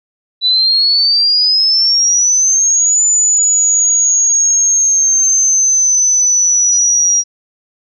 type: exponential two-way sweep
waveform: sine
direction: up then down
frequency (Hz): 3951 to 7030 to 5710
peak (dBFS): -8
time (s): 0.41-7.24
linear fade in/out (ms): 50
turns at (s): 3.03
effects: none